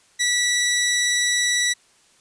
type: tone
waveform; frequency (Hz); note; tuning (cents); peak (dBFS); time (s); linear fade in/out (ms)
15% pulse; 1953; B6; -20; -12; 0.19-1.74; 20
effects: white hiss -57 dBFS RMS until 2.2 s + resampled to 22050 Hz